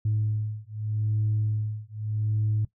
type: beating tone pair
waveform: sine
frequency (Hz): 106.8 / 107.62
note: G#2 / A2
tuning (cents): +49 / -38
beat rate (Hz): 0.82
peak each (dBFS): -27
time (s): 0.05-2.65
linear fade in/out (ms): 5
effects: noise-tail reverb RT60 0.1 s tail -18 dB re dry + tanh soft clip ceiling -18 dBFS